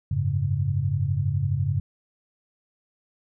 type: chord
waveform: sine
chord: F# suspended second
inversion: none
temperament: equal with one note detuned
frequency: 91.86 / 103.83 / 138.59 Hz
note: F#2 / G#2 / C#3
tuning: -12 / 0 / 0 cents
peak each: -27 / -26 / -25 dBFS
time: 0.11-1.8 s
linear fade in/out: 5 ms
effects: none